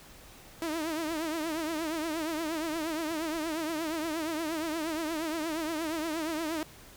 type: tone with vibrato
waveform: sawtooth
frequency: 319.1 Hz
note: D#4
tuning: 44 cents sharp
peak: -27 dBFS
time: 0.62-6.63 s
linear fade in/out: 0 ms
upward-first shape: triangle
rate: 8.5 Hz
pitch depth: 120 cents each way
effects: pink hiss -52 dBFS RMS until 6.96 s

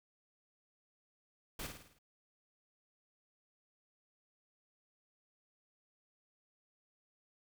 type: noise with echo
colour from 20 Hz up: pink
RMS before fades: -42 dBFS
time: 1.59-1.67 s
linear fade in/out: 5 ms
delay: 53 ms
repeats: 6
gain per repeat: -5 dB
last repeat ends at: 1.988 s
effects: none

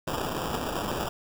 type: noise with sample-and-hold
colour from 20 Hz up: white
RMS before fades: -31 dBFS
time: 0.07-1.09 s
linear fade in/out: 5 ms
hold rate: 2100 Hz
effects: none

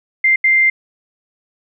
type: tone bursts at uneven times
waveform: sine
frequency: 2093 Hz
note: C7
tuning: in tune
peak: -9 dBFS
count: 2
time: 0.24-0.36 / 0.44-0.7 s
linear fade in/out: 5 ms
effects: none

